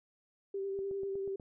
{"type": "tone with vibrato", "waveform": "sine", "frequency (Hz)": 392, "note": "G4", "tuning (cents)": 0, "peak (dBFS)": -34, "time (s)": [0.54, 1.36], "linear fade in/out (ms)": 5, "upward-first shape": "square", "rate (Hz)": 10, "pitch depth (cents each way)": 17}
{"type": "click train", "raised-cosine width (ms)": 2, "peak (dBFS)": -37, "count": 6, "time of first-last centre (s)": [0.79, 1.398], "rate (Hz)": 8.22}
{"effects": []}